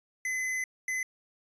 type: tone bursts at uneven times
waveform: square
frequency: 2031 Hz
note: B6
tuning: 48 cents sharp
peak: -30 dBFS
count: 2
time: 0.25-0.64 / 0.88-1.03 s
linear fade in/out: 2 ms
effects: resampled to 22050 Hz